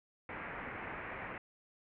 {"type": "low-pass noise", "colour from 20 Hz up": "white", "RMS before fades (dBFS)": -44, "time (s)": [0.29, 1.38], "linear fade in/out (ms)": 2, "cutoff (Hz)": 2300, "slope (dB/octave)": 48, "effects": []}